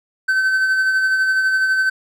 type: tone with tremolo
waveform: triangle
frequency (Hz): 1534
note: G6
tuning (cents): -38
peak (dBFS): -11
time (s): 0.28-1.9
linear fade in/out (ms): 10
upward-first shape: sine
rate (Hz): 12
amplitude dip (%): 35
effects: none

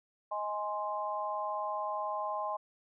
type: chord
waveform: sine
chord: Ab major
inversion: second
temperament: equal with one note detuned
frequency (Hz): 626.9 / 830.6 / 1046.5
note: Eb5 / Ab5 / C6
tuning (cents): +13 / 0 / 0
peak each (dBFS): -38 / -37 / -36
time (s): 0.31-2.57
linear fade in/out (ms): 10
effects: none

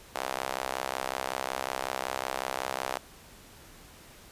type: tone with high-pass filter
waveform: sawtooth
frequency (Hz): 65.41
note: C2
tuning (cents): 0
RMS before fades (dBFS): -34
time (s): 0.15-2.98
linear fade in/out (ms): 0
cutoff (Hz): 700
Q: 1.6
effects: pink hiss -52 dBFS RMS until 4.31 s + resampled to 32000 Hz

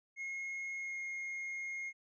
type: tone with pitch glide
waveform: triangle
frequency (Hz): 2158 to 2143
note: C#7 to C7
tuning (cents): -47 to +41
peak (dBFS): -37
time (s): 0.16-1.93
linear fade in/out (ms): 50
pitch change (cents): -12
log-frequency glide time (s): 0.78-0.98
effects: resampled to 22050 Hz

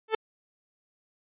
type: tone with exponential growth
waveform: sawtooth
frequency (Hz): 440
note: A4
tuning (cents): 0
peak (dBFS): -16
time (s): 0.08-0.15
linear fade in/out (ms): 5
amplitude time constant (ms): 15
effects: resampled to 8000 Hz

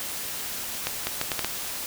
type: accelerating click train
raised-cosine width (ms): 0.2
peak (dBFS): -8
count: 6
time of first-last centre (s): 0.87-1.446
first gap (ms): 200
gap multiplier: 0.72
effects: white hiss -33 dBFS RMS until 1.86 s

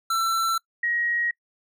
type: tone pair in turn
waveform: square / sine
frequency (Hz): 1341 / 1892.4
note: E6 / A#6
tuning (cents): +29 / +26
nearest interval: tritone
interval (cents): 597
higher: second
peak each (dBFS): -22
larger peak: neither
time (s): 0.1-0.58 / 0.83-1.31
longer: neither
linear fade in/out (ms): 5
effects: noise-tail reverb RT60 0.1 s tail -24 dB re dry

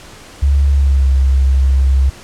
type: tone with pitch glide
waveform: sine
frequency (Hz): 70 to 66.84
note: C#2 to C2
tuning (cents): +18 to +38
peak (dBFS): -8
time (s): 0.42-2.1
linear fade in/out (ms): 10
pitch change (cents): -80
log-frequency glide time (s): 0.72-1.09
effects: pink hiss -37 dBFS RMS until 2.23 s + low-pass 9000 Hz 12 dB/octave

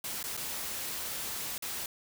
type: noise with dropouts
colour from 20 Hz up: white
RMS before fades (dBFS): -37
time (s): 0.04-1.86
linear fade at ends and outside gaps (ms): 2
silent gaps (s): 0.229-0.239 / 0.368-0.374 / 1.58-1.623
effects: none

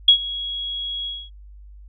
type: tone with ADSR envelope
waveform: sine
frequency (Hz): 3322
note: G#7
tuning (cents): 0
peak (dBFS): -6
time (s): 0.08-1.3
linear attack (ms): 5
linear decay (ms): 88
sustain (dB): -19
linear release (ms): 240
effects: added 50 Hz sine -40 dBFS peak until 1.88 s

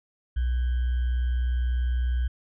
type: tone with sample-and-hold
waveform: sine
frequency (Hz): 61.74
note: B1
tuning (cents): 0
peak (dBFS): -22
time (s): 0.36-2.28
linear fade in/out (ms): 10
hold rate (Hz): 1575
effects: resampled to 8000 Hz

